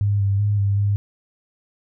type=tone with pitch steps; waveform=sine; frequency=101.8 / 99.2 / 103.2 / 99.9 / 101.5 Hz; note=G#2 / G2 / G#2 / G2 / G#2; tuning=-34 / +21 / -10 / +33 / -39 cents; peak=-16 dBFS; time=0.01-0.96 s; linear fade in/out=0 ms; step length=190 ms; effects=none